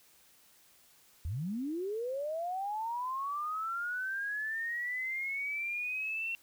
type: linear sweep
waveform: sine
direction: up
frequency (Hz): 69.3 to 2728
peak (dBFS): -33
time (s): 1.25-6.35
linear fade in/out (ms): 0
effects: white hiss -63 dBFS RMS until 6.42 s